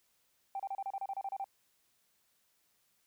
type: tone bursts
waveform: sine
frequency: 784 Hz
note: G5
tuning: in tune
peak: -34 dBFS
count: 12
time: 0.55-1.443 s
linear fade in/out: 2 ms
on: 46 ms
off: 31 ms
effects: tanh soft clip ceiling -30 dBFS + white hiss -74 dBFS RMS until 3.06 s